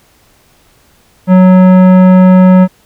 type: tone with tanh clipping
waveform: sine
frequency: 184.9 Hz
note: F#3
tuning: 1 cent flat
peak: -3 dBFS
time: 1.27-2.68 s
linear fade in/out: 50 ms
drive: 15 dB
effects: pink hiss -48 dBFS RMS until 2.85 s